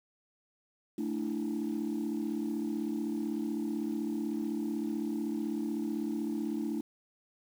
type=chord; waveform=sine; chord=A suspended fourth; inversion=none; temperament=equal; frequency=220 / 293.7 / 329.6 Hz; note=A3 / D4 / E4; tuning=0 / 0 / 0 cents; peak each=-34 / -34 / -35 dBFS; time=0.98-6.81 s; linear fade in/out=5 ms; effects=tanh soft clip ceiling -26 dBFS + 9-bit